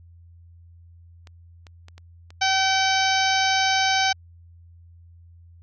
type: clicks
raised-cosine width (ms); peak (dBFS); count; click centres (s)
0.2; -28; 8; 1.272 / 1.668 / 1.884 / 1.98 / 2.305 / 2.748 / 3.024 / 3.45
type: harmonic tone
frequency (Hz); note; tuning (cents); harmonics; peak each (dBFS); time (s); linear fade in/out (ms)
767; G5; -38; 1 / 2 / 3 / 4 / 5 / 6 / 7 / 8; -22 / -25 / -27 / -28 / -29 / -30 / -30 / -31; 2.41-4.13; 10
effects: added 85 Hz sine -46 dBFS peak until 5.62 s